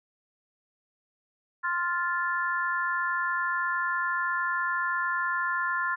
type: chord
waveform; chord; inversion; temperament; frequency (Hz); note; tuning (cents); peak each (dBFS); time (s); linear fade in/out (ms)
sine; F major; second; just; 1047.7 / 1396.9 / 1746.1; C6 / F6 / A6; +2 / 0 / -14; -30; 1.63-5.96; 20
effects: none